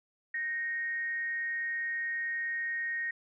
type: tone with frequency modulation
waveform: sine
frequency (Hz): 1864.7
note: A#6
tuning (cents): 0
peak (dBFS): -31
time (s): 0.34-3.11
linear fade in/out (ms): 5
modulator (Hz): 310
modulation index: 0.25
effects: none